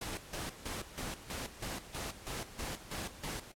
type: noise with tremolo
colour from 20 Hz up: pink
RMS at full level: -40 dBFS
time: 0.01-3.52 s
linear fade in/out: 5 ms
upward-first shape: square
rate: 3.1 Hz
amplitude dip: 75%
effects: low-pass 12000 Hz 12 dB/octave + AAC 64 kbps